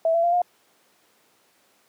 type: tone with pitch steps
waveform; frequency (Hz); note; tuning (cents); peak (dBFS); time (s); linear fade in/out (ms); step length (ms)
sine; 655 / 673 / 691.5 / 710.6; E5 / E5 / F5 / F5; -11 / +36 / -17 / +30; -17; 0.05-0.418; 2; 92
effects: pink hiss -61 dBFS RMS until 1.88 s + high-pass 300 Hz 12 dB/octave